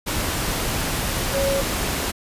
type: tone in noise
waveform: sine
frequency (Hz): 550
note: C#5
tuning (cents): -14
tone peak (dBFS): -20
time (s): 1.33-1.62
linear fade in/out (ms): 20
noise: pink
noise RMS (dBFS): -24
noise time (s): 0.06-2.12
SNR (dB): +1
effects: resampled to 32000 Hz